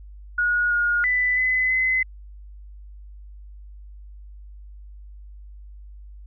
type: tone with pitch steps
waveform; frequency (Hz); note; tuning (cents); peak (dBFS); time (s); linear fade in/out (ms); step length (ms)
sine; 1448 / 1431 / 1993 / 2019 / 2037; F#6 / F6 / B6 / B6 / C7; -38 / +42 / +15 / +38 / -47; -18; 0.38-2.03; 5; 330
effects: added 50 Hz sine -39 dBFS peak until 6.26 s